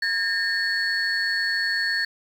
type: tone cluster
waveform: sine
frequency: 1627 / 1815 / 4397 Hz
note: G#6 / A#6 / C#8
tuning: -36 / -47 / -15 cents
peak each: -27 / -23 / -26 dBFS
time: 0.02-2.05 s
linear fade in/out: 5 ms
effects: tanh soft clip ceiling -15 dBFS + 8-bit